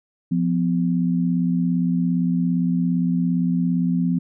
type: tone pair together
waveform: sine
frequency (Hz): 174.61 / 252.1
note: F3 / B3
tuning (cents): 0 / +36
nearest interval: tritone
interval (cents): 636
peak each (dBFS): -19 / -22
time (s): 0.31-4.19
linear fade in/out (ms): 10
effects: none